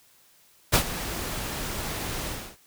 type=noise with ADSR envelope; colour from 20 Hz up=pink; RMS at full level=-17 dBFS; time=0.72-2.57 s; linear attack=23 ms; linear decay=87 ms; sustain=-15 dB; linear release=300 ms; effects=white hiss -59 dBFS RMS until 2.66 s